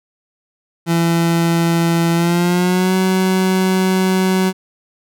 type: tone with pitch glide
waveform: 30% pulse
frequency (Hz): 167.9 to 187.38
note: E3 to F#3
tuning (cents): +32 to +22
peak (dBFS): -10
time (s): 0.86-4.53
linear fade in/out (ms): 50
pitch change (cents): +190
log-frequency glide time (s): 2.13-2.95
effects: none